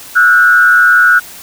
sine tone with frequency modulation, 1457 Hz, F#6, 27 cents flat, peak -4 dBFS, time 0.15-1.2 s, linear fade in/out 20 ms, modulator 117 Hz, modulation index 0.74, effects white hiss -32 dBFS RMS until 1.42 s

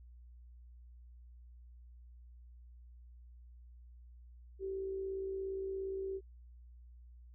sine tone with amplitude modulation, 385.4 Hz, G4, 29 cents flat, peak -35 dBFS, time 4.59-6.21 s, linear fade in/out 50 ms, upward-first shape sine, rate 57.2 Hz, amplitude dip 35%, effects added 60 Hz sine -53 dBFS peak until 7.34 s

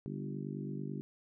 harmonic tone with a mistuned harmonic, 49 Hz, G1, in tune, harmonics 3 / 4 / 5 / 6 / 7 / 8, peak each -41 / -43 / -45 / -47 / -48 / -49 dBFS, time 0.06-1.01 s, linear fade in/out 0 ms, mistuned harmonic 3, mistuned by -29 cents, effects none

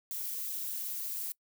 violet noise with amplitude modulation, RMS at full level -34 dBFS, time 0.11-1.32 s, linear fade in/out 0 ms, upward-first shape sine, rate 200 Hz, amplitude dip 70%, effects noise-tail reverb RT60 0.1 s tail -23 dB re dry

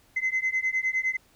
sine beating tone pair, 2047 / 2056.8 Hz, C7 / C7, -38 / -30 cents, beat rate 9.8 Hz, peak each -26 dBFS, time 0.16-1.17 s, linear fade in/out 10 ms, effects tanh soft clip ceiling -19 dBFS + pink hiss -61 dBFS RMS until 1.35 s

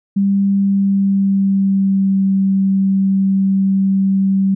sine tone with pitch glide, 197.7 to 193.63 Hz, G3 to G3, +15 to -21 cents, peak -11 dBFS, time 0.16-4.55 s, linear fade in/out 10 ms, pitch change -36 cents, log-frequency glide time 0.53-2.22 s, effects none

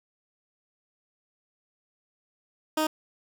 15% pulse tone, 311.1 Hz, D#4, in tune, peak -17 dBFS, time 2.77-2.87 s, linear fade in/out 5 ms, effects none

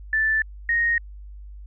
sine tone pair in turn, 1760 / 1864.7 Hz, A6 / A#6, 0 / 0 cents, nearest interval minor second, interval 100 cents, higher second, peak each -18 / -18 dBFS, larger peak neither, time 0.13-0.42 / 0.69-0.98 s, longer neither, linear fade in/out 2 ms, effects added 50 Hz sine -37 dBFS peak until 1.66 s

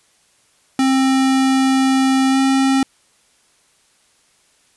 square tone with pitch glide, 265.1 to 267.9 Hz, C4 to C4, +23 to +41 cents, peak -13 dBFS, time 0.79-2.83 s, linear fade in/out 2 ms, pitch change +18 cents, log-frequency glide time 2.3-2.38 s, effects white hiss -57 dBFS RMS until 4.76 s + resampled to 24000 Hz

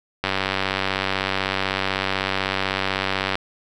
click train, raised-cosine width 0.3 ms, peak -5 dBFS, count 300, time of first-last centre 0.24-3.355 s, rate 96 Hz, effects none

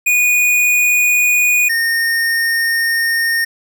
square tone pair in turn, 2461 / 1836.8 Hz, D#7 / A#6, -20 / -26 cents, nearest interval perfect fourth, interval 506 cents, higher first, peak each -11 / -14 dBFS, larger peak first, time 0.06-1.69 / 1.69-3.45 s, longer second, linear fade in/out 10 ms, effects none

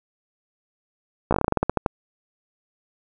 slowing click train, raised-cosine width 1 ms, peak -5 dBFS, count 14, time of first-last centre 1.31-1.862 s, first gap 15 ms, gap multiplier 1.16, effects none

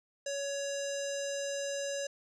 square tone with low-pass filter, 560 Hz, C#5, 18 cents sharp, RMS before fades -36 dBFS, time 0.26-2.07 s, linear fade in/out 5 ms, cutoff 6700 Hz, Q 5.2, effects none

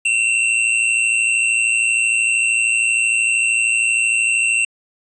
square tone pair together, 2625 / 2738 Hz, E7 / F7, -8 / -35 cents, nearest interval minor second, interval 73 cents, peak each -22 / -16 dBFS, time 0.05-4.65 s, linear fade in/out 5 ms, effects resampled to 22050 Hz + 9-bit

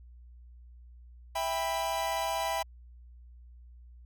45% pulse chord, E minor, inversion none, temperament equal with one note detuned, 659.3 / 794.5 / 987.8 Hz, E5 / G5 / B5, 0 / +23 / 0 cents, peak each -34 dBFS, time 1.35-2.63 s, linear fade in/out 10 ms, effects added 60 Hz sine -49 dBFS peak until 4.05 s

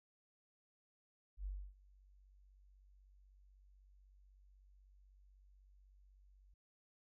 sine tone with ADSR envelope, 48.06 Hz, G1, 34 cents flat, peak -39 dBFS, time 1.37-6.54 s, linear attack 85 ms, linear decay 280 ms, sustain -24 dB, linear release 5 ms, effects none

